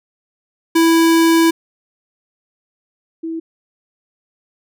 square / sine tone pair in turn, 329.6 / 326.4 Hz, E4 / E4, 0 / -17 cents, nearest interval unison, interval 17 cents, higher first, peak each -10 / -21 dBFS, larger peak first, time 0.75-1.51 / 3.23-3.4 s, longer first, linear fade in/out 10 ms, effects none

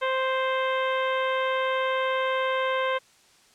harmonic tone, 523.3 Hz, C5, in tune, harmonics 1 / 2 / 3 / 4 / 5 / 6 / 7, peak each -26 / -28 / -32 / -34 / -39 / -38 / -43 dBFS, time 0.01-2.99 s, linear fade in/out 20 ms, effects white hiss -58 dBFS RMS until 3.54 s + low-pass 8000 Hz 12 dB/octave

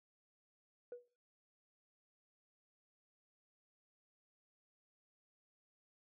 sine tone with exponential decay, 486.2 Hz, B4, 27 cents flat, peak -40 dBFS, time 0.92-1.08 s, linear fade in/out 2 ms, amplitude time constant 33 ms, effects noise-tail reverb RT60 0.4 s tail -21 dB re dry + tanh soft clip ceiling -42 dBFS

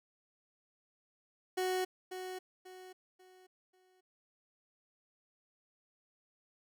30% pulse tone with echo, 370 Hz, F#4, in tune, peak -29 dBFS, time 1.57-1.85 s, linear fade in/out 10 ms, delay 540 ms, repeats 4, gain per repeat -9 dB, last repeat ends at 4.01 s, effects none

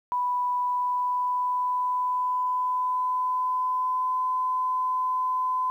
sine tone with pitch glide, 987.8 to 1015.6 Hz, B5 to B5, 0 to +48 cents, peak -23 dBFS, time 0.12-5.7 s, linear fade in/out 0 ms, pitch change +48 cents, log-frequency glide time 0.57-4.15 s, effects 10-bit

